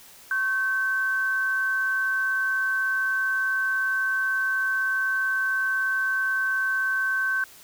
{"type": "tone pair together", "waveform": "sine", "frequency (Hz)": [1089.7, 1541], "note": ["C#6", "G6"], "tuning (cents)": [-30, -30], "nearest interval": "tritone", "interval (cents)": 600, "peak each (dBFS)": [-34, -22], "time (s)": [0.31, 7.44], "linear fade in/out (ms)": 2, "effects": ["white hiss -49 dBFS RMS until 7.63 s"]}